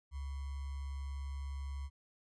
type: tone with sample-and-hold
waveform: sine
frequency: 69.2 Hz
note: C#2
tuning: 2 cents flat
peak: -38 dBFS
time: 0.11-1.9 s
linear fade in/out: 50 ms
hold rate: 1050 Hz
effects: resampled to 22050 Hz